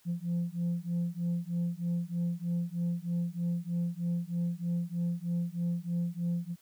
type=beating tone pair; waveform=sine; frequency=170.9 / 174.1 Hz; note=F3 / F3; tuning=-37 / -5 cents; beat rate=3.2 Hz; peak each=-31 dBFS; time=0.05-6.56 s; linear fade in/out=50 ms; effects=tanh soft clip ceiling -26 dBFS + white hiss -65 dBFS RMS until 6.61 s